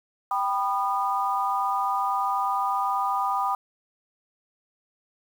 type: chord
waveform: sine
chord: G augmented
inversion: none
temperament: equal with one note detuned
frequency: 784 / 987.8 / 1222.4 Hz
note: G5 / B5 / D#6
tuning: 0 / 0 / -31 cents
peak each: -27 dBFS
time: 0.31-3.55 s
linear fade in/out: 2 ms
effects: 8-bit

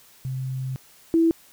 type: tone pair in turn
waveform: sine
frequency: 130.81 / 329.6 Hz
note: C3 / E4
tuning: 0 / 0 cents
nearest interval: octave + major third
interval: 1600 cents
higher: second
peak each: -26 / -15 dBFS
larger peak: second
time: 0.25-0.76 / 1.14-1.31 s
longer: first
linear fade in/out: 0 ms
effects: white hiss -53 dBFS RMS until 1.52 s

